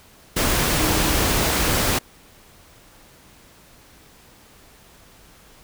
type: tone in noise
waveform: sine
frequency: 311.1 Hz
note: D#4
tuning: in tune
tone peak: -26 dBFS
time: 0.77-1.15 s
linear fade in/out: 10 ms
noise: pink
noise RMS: -20 dBFS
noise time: 0.36-1.99 s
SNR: -9 dB
effects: pink hiss -50 dBFS RMS until 5.63 s